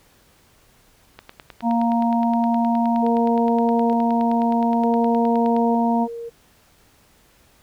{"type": "click train", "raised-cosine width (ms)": 0.3, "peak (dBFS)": -21, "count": 43, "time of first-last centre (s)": [1.19, 5.565], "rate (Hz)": 9.6}
{"type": "harmonic tone", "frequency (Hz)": 233.1, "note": "A#3", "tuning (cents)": 0, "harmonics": [1, 3, 4], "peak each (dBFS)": [-18, -23, -24], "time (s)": [1.62, 6.08], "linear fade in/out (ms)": 50}
{"type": "tone with tremolo", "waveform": "sine", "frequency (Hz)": 466.2, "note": "A#4", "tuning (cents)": 0, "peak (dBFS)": -22, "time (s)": [3.02, 6.3], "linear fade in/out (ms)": 20, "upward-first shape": "square", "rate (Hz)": 0.55, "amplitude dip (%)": 55}
{"effects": ["pink hiss -56 dBFS RMS until 7.62 s"]}